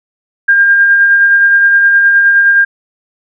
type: tone with tremolo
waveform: sine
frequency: 1605 Hz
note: G6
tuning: 40 cents sharp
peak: -3 dBFS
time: 0.48-2.65 s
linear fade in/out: 10 ms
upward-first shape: sine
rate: 9.6 Hz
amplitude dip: 30%
effects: none